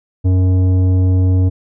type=tone with tanh clipping; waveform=triangle; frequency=92.5 Hz; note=F#2; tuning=in tune; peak=-11 dBFS; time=0.24-1.5 s; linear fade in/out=20 ms; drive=15 dB; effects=none